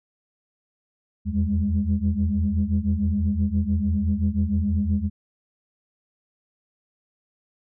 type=tone cluster; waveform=sine; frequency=80.5 / 86.5 / 199.9 / 207.2 Hz; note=E2 / F2 / G3 / G#3; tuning=-41 / -16 / +34 / -4 cents; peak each=-24 / -25 / -27 / -24 dBFS; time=1.25-5.1 s; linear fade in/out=50 ms; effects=tanh soft clip ceiling -11 dBFS